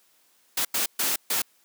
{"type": "noise bursts at uneven times", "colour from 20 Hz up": "white", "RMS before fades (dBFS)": -25, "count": 4, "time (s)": [[0.57, 0.65], [0.74, 0.86], [0.99, 1.16], [1.3, 1.42]], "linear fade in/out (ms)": 5, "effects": ["white hiss -63 dBFS RMS until 1.64 s", "high-pass 200 Hz 12 dB/octave"]}